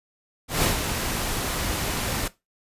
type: noise with ADSR envelope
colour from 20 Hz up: pink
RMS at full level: -20 dBFS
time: 0.48-2.28 s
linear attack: 150 ms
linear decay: 130 ms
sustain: -7 dB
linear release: 5 ms
effects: noise-tail reverb RT60 0.2 s tail -17 dB re dry + resampled to 32000 Hz